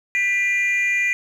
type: tone pair together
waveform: sine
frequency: 1978.1 / 2400 Hz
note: B6 / D7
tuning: +2 / +37 cents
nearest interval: minor third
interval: 335 cents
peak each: -18 dBFS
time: 0.15-1.13 s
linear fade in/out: 0 ms
effects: tanh soft clip ceiling -14 dBFS + 8-bit

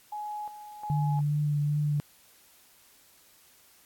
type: tone with tremolo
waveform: sine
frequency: 840 Hz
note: G#5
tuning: 19 cents sharp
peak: -33 dBFS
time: 0.12-1.21 s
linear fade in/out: 5 ms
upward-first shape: square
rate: 1.4 Hz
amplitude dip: 65%
type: tone with vibrato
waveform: sine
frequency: 147.4 Hz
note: D3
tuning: 7 cents sharp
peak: -24 dBFS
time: 0.9-2 s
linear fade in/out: 0 ms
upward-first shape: triangle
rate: 2.5 Hz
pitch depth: 20 cents each way
effects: white hiss -59 dBFS RMS until 3.85 s + AAC 64 kbps

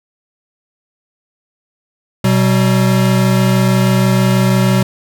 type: tone pair together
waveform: square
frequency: 124.41 / 190.6 Hz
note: B2 / G3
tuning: +13 / -48 cents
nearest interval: perfect fifth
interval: 739 cents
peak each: -13 dBFS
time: 2.24-4.83 s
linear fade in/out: 5 ms
effects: none

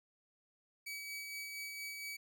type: tone with tremolo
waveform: sawtooth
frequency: 2280 Hz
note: C#7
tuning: 48 cents sharp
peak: -38 dBFS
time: 0.86-2.17 s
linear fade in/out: 10 ms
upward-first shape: sine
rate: 4.3 Hz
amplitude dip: 30%
effects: none

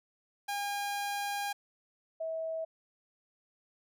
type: tone pair in turn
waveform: sawtooth / sine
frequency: 810 / 646.8 Hz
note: G#5 / E5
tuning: -43 / -33 cents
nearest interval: major third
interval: 390 cents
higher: first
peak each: -29 / -33 dBFS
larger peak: first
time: 0.48-1.53 / 2.2-2.65 s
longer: first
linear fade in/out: 10 ms
effects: none

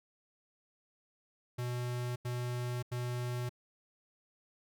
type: tone bursts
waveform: square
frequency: 122.8 Hz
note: B2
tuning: 9 cents flat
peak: -35 dBFS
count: 3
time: 1.58-3.494 s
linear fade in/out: 10 ms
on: 580 ms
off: 87 ms
effects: none

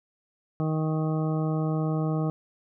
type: harmonic tone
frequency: 156.8 Hz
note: D#3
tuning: 14 cents sharp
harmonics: 1 / 2 / 3 / 4 / 5 / 7 / 8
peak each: -25 / -31 / -35 / -37 / -39 / -42 / -43 dBFS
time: 0.6-2.3 s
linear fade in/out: 0 ms
effects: none

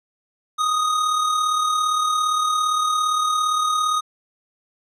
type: tone with amplitude modulation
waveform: square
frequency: 1244.5 Hz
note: D#6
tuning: in tune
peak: -17 dBFS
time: 0.58-4.01 s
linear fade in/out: 20 ms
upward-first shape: sine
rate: 37.5 Hz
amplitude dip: 40%
effects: low-pass 9000 Hz 12 dB/octave

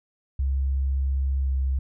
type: tone with pitch glide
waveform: sine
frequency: 67.5 to 66.46 Hz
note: C#2 to C2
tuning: -45 to +28 cents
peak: -21 dBFS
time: 0.39-1.79 s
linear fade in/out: 5 ms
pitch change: -27 cents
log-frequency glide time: 1.42-1.5 s
effects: none

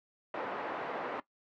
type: band-pass noise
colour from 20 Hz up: white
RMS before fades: -38 dBFS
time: 0.34-1.2 s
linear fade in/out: 2 ms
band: 330 to 1000 Hz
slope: 12 dB/octave
effects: noise-tail reverb RT60 0.1 s tail -17 dB re dry + low-pass 3000 Hz 12 dB/octave

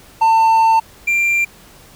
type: tone pair in turn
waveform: triangle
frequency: 897 / 2374 Hz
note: A5 / D7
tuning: +33 / +18 cents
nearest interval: octave + perfect fourth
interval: 1685 cents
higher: second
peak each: -7 / -11 dBFS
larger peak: first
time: 0.21-0.8 / 1.07-1.45 s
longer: first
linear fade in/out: 10 ms
effects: pink hiss -44 dBFS RMS until 1.95 s

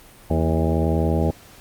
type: harmonic tone with a mistuned harmonic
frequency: 81 Hz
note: E2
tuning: 30 cents flat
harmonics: 1 / 2 / 3 / 4 / 5 / 6 / 7 / 8 / 10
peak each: -21 / -24 / -26 / -27 / -28 / -29 / -29 / -30 / -31 dBFS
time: 0.3-1.31 s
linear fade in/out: 5 ms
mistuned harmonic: 3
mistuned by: -63 cents
effects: pink hiss -47 dBFS RMS until 1.6 s + Opus 32 kbps

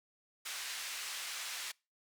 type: band-pass noise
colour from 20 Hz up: pink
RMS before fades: -42 dBFS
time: 0.45-1.72 s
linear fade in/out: 10 ms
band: 1800 to 10000 Hz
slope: 12 dB/octave
effects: noise-tail reverb RT60 0.3 s tail -26 dB re dry

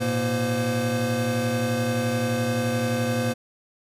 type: tone cluster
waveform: square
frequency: 109.5 / 121.1 / 236.3 / 513 Hz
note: A2 / B2 / A#3 / C5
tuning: -8 / -34 / +24 / -34 cents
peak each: -31 / -30 / -27 / -28 dBFS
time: 0-3.34 s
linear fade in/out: 20 ms
effects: resampled to 32000 Hz

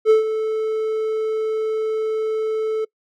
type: tone with ADSR envelope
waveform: triangle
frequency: 437.7 Hz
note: A4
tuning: 9 cents flat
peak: -6 dBFS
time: 0.05-2.85 s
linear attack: 51 ms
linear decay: 130 ms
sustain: -11 dB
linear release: 9 ms
effects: noise-tail reverb RT60 0.1 s tail -25 dB re dry

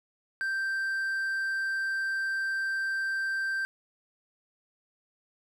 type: tone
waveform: triangle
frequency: 1568 Hz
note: G6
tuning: in tune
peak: -26 dBFS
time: 0.41-3.65 s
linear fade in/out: 0 ms
effects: none

